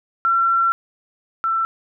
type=tone pair in turn; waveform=sine; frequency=1357 / 1338.3 Hz; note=E6 / E6; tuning=+50 / +26 cents; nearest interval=unison; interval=24 cents; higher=first; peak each=-14 / -17 dBFS; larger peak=first; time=0.25-0.72 / 1.44-1.65 s; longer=first; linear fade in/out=0 ms; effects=none